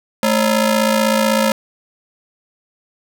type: ring-modulated tone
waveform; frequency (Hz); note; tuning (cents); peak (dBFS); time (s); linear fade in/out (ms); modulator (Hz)
sawtooth; 380; F#4; +46; -6; 0.23-1.52; 2; 162
effects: none